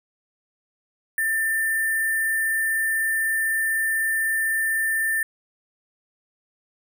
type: tone with sample-and-hold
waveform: sine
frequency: 1788 Hz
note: A6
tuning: 27 cents sharp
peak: -20 dBFS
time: 1.18-5.23 s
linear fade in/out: 2 ms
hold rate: 11025 Hz
effects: none